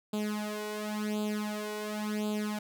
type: tone with flanger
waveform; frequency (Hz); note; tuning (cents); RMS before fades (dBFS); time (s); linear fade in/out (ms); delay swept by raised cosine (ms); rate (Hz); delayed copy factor
sawtooth; 211.2; G#3; +29; -34; 0.13-2.59; 5; 0.26 to 2.06; 0.93; +0.85
effects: none